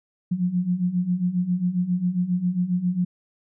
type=beating tone pair; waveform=sine; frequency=174.61 / 182.01 Hz; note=F3 / F#3; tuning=0 / -28 cents; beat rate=7.4 Hz; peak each=-26 / -22 dBFS; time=0.31-3.05 s; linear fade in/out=10 ms; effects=none